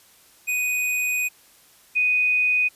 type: tone pair in turn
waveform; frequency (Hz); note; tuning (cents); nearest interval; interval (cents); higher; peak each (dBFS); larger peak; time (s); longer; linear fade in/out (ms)
square / sine; 2489 / 2489; D#7 / D#7; 0 / 0; unison; 0; neither; -22 / -17; second; 0.47-1.29 / 1.95-2.69; first; 20
effects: white hiss -54 dBFS RMS until 2.75 s + resampled to 32000 Hz